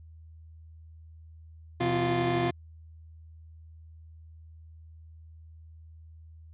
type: tone cluster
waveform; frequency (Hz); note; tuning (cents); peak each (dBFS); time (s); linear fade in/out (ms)
25% pulse; 126.7 / 168.1 / 348.4; B2 / E3 / F4; +45 / +34 / -4; -26 / -32 / -23; 1.8-2.51; 10
effects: added 80 Hz sine -47 dBFS peak until 6.53 s + resampled to 8000 Hz